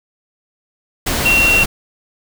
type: tone in noise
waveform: sine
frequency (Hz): 2738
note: F7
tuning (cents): -35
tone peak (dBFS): -10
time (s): 1.25-1.64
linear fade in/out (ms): 10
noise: pink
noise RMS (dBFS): -18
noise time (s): 1.06-1.66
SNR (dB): +5
effects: none